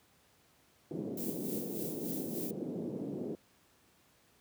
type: band-pass noise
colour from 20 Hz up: pink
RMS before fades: -39 dBFS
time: 0.91-3.35 s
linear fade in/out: 2 ms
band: 180 to 440 Hz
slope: 24 dB/octave
type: noise with tremolo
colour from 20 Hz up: violet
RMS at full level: -41 dBFS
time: 1.17-2.51 s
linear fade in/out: 5 ms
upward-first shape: sine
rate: 3.4 Hz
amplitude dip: 55%
effects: pink hiss -67 dBFS RMS until 4.4 s + high-pass 80 Hz 12 dB/octave